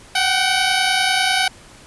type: tone pair together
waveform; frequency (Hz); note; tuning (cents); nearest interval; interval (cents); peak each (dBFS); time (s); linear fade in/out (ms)
10% pulse; 741 / 771.2; F#5 / G5; +2 / -28; minor second; 70; -10; 0.15-1.48; 5
effects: pink hiss -44 dBFS RMS until 1.86 s + resampled to 24000 Hz